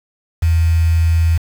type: tone with quantisation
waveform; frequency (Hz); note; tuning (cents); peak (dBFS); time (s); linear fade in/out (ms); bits
sine; 82.41; E2; 0; -10; 0.42-1.38; 10; 5
effects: none